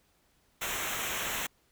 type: noise with comb filter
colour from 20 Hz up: pink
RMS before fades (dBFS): -34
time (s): 0.61-1.47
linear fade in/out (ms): 10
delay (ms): 0.21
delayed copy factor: -0.8
effects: pink hiss -69 dBFS RMS until 1.71 s